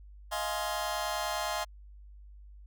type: chord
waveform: sawtooth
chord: F minor seventh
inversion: third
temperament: just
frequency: 628.6 / 698.5 / 838.1 / 1047.7 Hz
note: Eb5 / F5 / Ab5 / C6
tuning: +18 / 0 / +16 / +2 cents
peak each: -33 dBFS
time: 0.31-1.65 s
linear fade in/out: 20 ms
effects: added 50 Hz sine -48 dBFS peak until 2.66 s